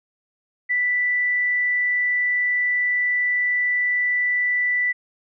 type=tone; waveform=sine; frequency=1975.5 Hz; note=B6; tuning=in tune; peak=-18 dBFS; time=0.69-4.93 s; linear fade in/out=20 ms; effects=none